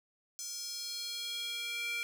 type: tone with high-pass filter sweep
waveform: square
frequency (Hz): 470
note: A#4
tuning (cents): +14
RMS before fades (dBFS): -39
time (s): 0.39-2.03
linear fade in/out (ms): 0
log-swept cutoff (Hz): 6100 to 2200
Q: 3.4
effects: none